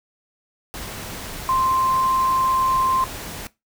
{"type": "tone in noise", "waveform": "sine", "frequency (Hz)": 1046.5, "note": "C6", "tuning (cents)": 0, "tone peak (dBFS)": -17, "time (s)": [1.49, 3.04], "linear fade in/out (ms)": 0, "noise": "pink", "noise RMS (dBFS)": -33, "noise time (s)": [0.74, 3.47], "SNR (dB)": 13, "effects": ["noise-tail reverb RT60 0.2 s tail -18 dB re dry"]}